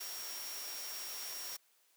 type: tone in noise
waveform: sine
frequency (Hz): 5588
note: F8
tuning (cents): 0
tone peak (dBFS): -45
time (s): 0-1.57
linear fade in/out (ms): 10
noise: white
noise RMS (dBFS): -45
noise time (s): 0-1.57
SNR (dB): -3
effects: white hiss -71 dBFS RMS until 1.96 s + high-pass 400 Hz 12 dB/octave